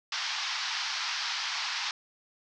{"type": "band-pass noise", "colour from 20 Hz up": "white", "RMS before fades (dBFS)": -33, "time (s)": [0.12, 1.91], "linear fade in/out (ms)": 2, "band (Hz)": [810, 5600], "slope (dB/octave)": 48, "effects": []}